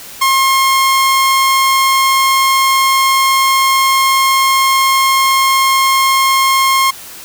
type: tone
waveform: sawtooth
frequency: 1071 Hz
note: C6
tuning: 40 cents sharp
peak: -5 dBFS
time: 0.21-6.91 s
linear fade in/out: 10 ms
effects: white hiss -32 dBFS RMS until 7.24 s